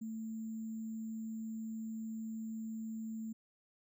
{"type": "tone with sample-and-hold", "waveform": "sine", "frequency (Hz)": 221.8, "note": "A3", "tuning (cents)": 14, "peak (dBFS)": -39, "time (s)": [0.01, 3.33], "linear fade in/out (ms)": 10, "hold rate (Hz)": 7350, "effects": []}